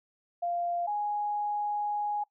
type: tone pair in turn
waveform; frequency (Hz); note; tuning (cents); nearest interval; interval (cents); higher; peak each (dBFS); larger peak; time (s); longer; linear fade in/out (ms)
sine; 695 / 830.1; F5 / G#5; -9 / -1; minor third; 308; second; -28; neither; 0.42-0.87 / 0.87-2.24; second; 10
effects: noise-tail reverb RT60 0.1 s tail -20 dB re dry